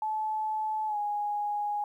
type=tone with pitch glide; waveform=sine; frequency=865 to 828.3 Hz; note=A5 to G#5; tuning=-30 to -5 cents; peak=-28 dBFS; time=0.02-1.84 s; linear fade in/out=2 ms; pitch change=-75 cents; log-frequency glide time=0.87-0.97 s; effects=11-bit